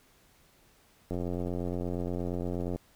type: click train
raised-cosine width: 2 ms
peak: -21 dBFS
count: 147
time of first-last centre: 1.11-2.76 s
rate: 88.5 Hz
effects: pink hiss -63 dBFS RMS until 2.95 s